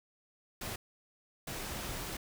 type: noise bursts at uneven times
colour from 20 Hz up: pink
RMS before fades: -40 dBFS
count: 2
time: 0.61-0.76 / 1.47-2.17 s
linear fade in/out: 5 ms
effects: none